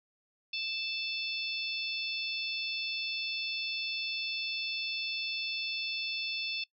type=harmonic tone; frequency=880 Hz; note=A5; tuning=in tune; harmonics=3 / 4 / 5 / 6; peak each=-36 / -38 / -40 / -42 dBFS; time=0.53-6.64 s; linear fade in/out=5 ms; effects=noise-tail reverb RT60 0.1 s tail -21 dB re dry

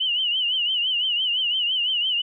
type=tone with vibrato; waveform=sine; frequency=2960 Hz; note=F#7; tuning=in tune; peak=-20 dBFS; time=0-2.22 s; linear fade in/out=10 ms; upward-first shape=triangle; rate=5.9 Hz; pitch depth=120 cents each way; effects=none

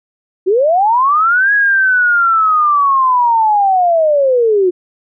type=linear two-way sweep; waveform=sine; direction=up then down; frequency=350 to 1671 to 350 Hz; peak=-8 dBFS; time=0.46-4.71 s; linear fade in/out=20 ms; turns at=1.53 s; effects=none

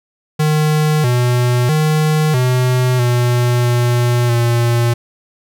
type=tone with pitch steps; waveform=square; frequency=153.2 / 122.9 / 154.4 / 126.5 / 121.9 / 121.2 / 118.5 Hz; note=D#3 / B2 / D#3 / B2 / B2 / B2 / A#2; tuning=-27 / -8 / -13 / +42 / -22 / -32 / +29 cents; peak=-12 dBFS; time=0.39-4.94 s; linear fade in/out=10 ms; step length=650 ms; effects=none

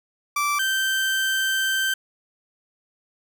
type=tone pair in turn; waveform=30% pulse; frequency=1166 / 1556.4 Hz; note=D6 / G6; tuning=-13 / -13 cents; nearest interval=perfect fourth; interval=500 cents; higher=second; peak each=-18 dBFS; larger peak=neither; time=0.36-0.59 / 0.59-1.94 s; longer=second; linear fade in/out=5 ms; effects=none

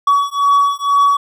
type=beating tone pair; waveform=triangle; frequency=1130 / 1132.1 Hz; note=C#6 / C#6; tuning=+33 / +36 cents; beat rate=2.1 Hz; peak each=-12 dBFS; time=0.07-1.17 s; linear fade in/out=5 ms; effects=none

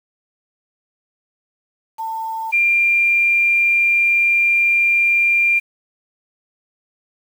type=tone pair in turn; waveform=sine; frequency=894 / 2387 Hz; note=A5 / D7; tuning=+27 / +28 cents; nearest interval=octave + perfect fourth; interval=1701 cents; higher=second; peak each=-22 / -12 dBFS; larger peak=second; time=1.98-2.52 / 2.52-5.6 s; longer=second; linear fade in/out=20 ms; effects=7-bit

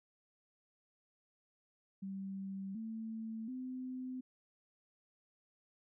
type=tone with pitch steps; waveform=sine; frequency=193.9 / 222.7 / 255.9 Hz; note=G3 / A3 / C4; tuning=-19 / +21 / -38 cents; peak=-40 dBFS; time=2.02-4.21 s; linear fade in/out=10 ms; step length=730 ms; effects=none

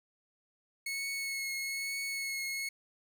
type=tone with vibrato; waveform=sawtooth; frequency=2191 Hz; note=C#7; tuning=21 cents flat; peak=-31 dBFS; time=0.86-2.69 s; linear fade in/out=5 ms; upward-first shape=triangle; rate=1.1 Hz; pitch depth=21 cents each way; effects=none

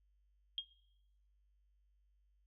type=tone with exponential decay; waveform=sine; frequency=3243 Hz; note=G#7; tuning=42 cents flat; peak=-32 dBFS; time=0.58-0.67 s; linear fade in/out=1 ms; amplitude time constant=18 ms; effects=noise-tail reverb RT60 0.9 s tail -21 dB re dry + added 50 Hz sine -70 dBFS peak until 2.46 s

